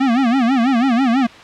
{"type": "tone with vibrato", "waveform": "square", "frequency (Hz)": 249.9, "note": "B3", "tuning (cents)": 21, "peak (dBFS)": -13, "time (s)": [0, 1.27], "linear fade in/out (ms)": 10, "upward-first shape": "sine", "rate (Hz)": 6.1, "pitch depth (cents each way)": 170, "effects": ["white hiss -38 dBFS RMS until 1.43 s", "low-pass 3000 Hz 12 dB/octave"]}